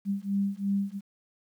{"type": "beating tone pair", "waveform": "sine", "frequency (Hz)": [197.2, 200.1], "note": ["G3", "G3"], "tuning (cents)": [11, 36], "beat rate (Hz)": 2.9, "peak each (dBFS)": -29, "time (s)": [0.05, 1.01], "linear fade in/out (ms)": 50, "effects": ["10-bit"]}